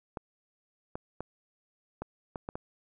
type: clicks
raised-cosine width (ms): 1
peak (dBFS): -22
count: 7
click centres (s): 0.172 / 0.955 / 1.206 / 2.02 / 2.358 / 2.489 / 2.555
effects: none